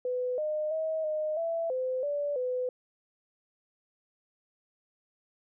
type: tone with pitch steps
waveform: sine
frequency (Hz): 500 / 611 / 636 / 616 / 665 / 513 / 579 / 503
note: B4 / D#5 / D#5 / D#5 / E5 / C5 / D5 / B4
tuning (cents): +21 / -32 / +38 / -17 / +15 / -34 / -25 / +32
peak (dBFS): -28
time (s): 0.05-2.69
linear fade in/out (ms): 2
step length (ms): 330
effects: none